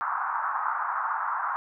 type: band-pass noise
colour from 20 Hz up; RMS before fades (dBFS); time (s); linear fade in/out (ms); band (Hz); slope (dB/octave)
white; -29; 0.01-1.56; 0; 840 to 1400; 48
effects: none